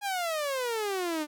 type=exponential sweep; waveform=sawtooth; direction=down; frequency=830.6 to 293.7 Hz; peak=-25 dBFS; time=0.01-1.27 s; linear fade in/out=50 ms; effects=none